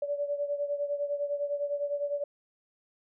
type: beating tone pair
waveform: sine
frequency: 574 / 583.9 Hz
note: D5 / D5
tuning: -40 / -10 cents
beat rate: 9.9 Hz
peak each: -30 / -35 dBFS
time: 0.02-2.24 s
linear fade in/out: 5 ms
effects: none